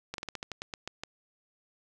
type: slowing click train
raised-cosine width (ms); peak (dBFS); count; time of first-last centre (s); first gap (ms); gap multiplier
0.2; -19; 11; 0.14-1.036; 42; 1.16
effects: none